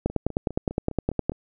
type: two click trains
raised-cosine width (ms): 2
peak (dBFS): -9 / -21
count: 13 / 7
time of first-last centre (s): 0.06-1.296 / 0.1-1.32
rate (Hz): 9.71 / 4.92
effects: none